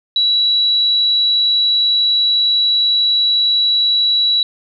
sine tone, 3917 Hz, B7, 15 cents flat, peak -11 dBFS, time 0.16-4.43 s, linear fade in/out 2 ms, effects none

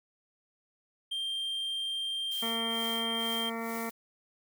triangle tone, 3176 Hz, G7, 22 cents sharp, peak -30 dBFS, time 1.11-3.5 s, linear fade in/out 10 ms
blue noise with tremolo, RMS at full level -43 dBFS, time 2.31-3.91 s, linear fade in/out 5 ms, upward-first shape sine, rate 2.2 Hz, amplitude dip 80%
harmonic tone, 228.4 Hz, A#3, 35 cents flat, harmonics 1 / 2 / 3 / 4 / 5 / 6 / 8 / 9 / 10, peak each -37 / -40 / -42 / -43 / -44 / -45 / -46 / -47 / -47 dBFS, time 2.42-3.9 s, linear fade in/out 10 ms
effects none

